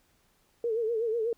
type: tone with vibrato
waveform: sine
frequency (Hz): 453.7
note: A#4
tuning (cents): -47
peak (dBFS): -26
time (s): 0.64-1.33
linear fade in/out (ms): 2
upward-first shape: sine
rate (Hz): 8.1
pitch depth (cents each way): 88
effects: pink hiss -68 dBFS RMS until 1.37 s